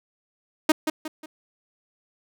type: tone with echo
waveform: sawtooth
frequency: 311.1 Hz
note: D#4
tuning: in tune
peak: -10 dBFS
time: 0.69-0.72 s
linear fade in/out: 5 ms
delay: 180 ms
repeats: 3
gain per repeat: -8 dB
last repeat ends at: 1.26 s
effects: none